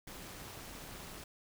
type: noise with amplitude modulation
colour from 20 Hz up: pink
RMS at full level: -45 dBFS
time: 0.07-1.24 s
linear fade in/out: 5 ms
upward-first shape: sine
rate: 216 Hz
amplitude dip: 70%
effects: none